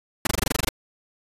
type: noise bursts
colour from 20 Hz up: pink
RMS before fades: -21 dBFS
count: 11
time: 0.25-0.69 s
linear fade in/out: 5 ms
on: 20 ms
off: 22 ms
effects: resampled to 32000 Hz